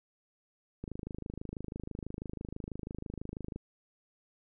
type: click train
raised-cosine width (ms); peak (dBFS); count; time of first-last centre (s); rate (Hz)
3; -26; 72; 0.84-3.56; 26.1
effects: none